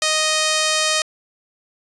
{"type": "tone", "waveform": "5% pulse", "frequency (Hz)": 622.3, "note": "D#5", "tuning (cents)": 0, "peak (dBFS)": -5, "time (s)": [0.02, 1.02], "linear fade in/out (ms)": 2, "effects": ["resampled to 24000 Hz"]}